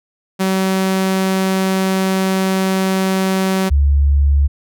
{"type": "tone pair in turn", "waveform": ["sawtooth", "sine"], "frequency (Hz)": [190, 70.8], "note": ["F#3", "C#2"], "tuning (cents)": [46, 37], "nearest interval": "octave + perfect fourth", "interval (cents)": 1709, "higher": "first", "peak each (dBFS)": [-10, -9], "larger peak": "second", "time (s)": [[0.39, 3.7], [3.7, 4.48]], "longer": "first", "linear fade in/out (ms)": 20, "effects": []}